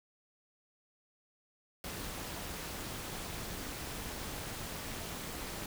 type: noise with amplitude modulation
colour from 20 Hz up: pink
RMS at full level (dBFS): -39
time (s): 1.84-5.66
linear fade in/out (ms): 2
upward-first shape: sine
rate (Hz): 248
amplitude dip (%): 60
effects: none